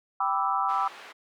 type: chord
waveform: sine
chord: E minor seventh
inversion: first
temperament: equal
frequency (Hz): 784 / 987.8 / 1174.7 / 1318.5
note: G5 / B5 / D6 / E6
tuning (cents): 0 / 0 / 0 / 0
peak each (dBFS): -29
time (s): 0.2-0.88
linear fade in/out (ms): 5
type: band-pass noise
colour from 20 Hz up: white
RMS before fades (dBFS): -46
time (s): 0.68-1.13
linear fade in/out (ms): 20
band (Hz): 490 to 2100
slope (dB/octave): 12
effects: none